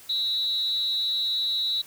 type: tone with amplitude modulation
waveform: sine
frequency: 3904 Hz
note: B7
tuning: 21 cents flat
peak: -20 dBFS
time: 0.09-1.82 s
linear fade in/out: 10 ms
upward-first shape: sine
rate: 295 Hz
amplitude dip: 70%
effects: white hiss -49 dBFS RMS until 1.86 s